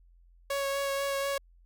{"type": "tone with vibrato", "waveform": "sawtooth", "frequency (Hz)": 554.4, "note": "C#5", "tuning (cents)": 0, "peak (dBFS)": -25, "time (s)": [0.5, 1.38], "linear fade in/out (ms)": 5, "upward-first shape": "sine", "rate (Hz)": 4.1, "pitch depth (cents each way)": 13, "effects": ["added 43 Hz sine -56 dBFS peak until 1.65 s"]}